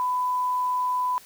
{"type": "tone", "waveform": "sine", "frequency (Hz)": 999, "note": "B5", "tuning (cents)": 20, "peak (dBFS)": -22, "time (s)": [0, 1.18], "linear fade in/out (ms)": 0, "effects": ["white hiss -50 dBFS RMS until 1.25 s"]}